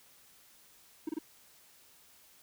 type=tone bursts; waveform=triangle; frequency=314.6 Hz; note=D#4; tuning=19 cents sharp; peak=-30 dBFS; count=3; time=1.07-1.188 s; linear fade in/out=5 ms; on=22 ms; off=26 ms; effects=white hiss -61 dBFS RMS until 2.42 s